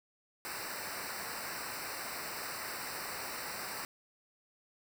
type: noise with comb filter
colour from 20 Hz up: pink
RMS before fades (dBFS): -41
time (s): 0.45-3.85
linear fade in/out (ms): 0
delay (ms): 0.3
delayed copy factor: -1
effects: none